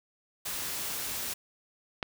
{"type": "noise", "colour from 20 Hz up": "white", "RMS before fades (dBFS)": -35, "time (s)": [0.45, 1.34], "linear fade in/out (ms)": 10}
{"type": "click", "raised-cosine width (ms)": 0.3, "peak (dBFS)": -15, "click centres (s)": 2.028}
{"effects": []}